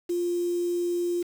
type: tone with quantisation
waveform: sine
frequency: 349.2 Hz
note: F4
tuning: in tune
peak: -24 dBFS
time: 0.09-1.23 s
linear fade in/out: 10 ms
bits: 7
effects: none